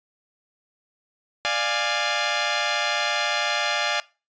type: chord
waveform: 10% pulse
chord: D diminished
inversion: none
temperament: equal with one note detuned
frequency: 592.4 / 698.5 / 830.6 Hz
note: D5 / F5 / Ab5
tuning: +15 / 0 / 0 cents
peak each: -18 dBFS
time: 1.45-4 s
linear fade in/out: 0 ms
effects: noise-tail reverb RT60 0.3 s tail -21 dB re dry + resampled to 16000 Hz